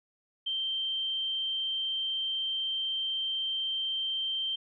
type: tone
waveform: sine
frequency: 3136 Hz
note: G7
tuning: in tune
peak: -29 dBFS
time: 0.46-4.56 s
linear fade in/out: 10 ms
effects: none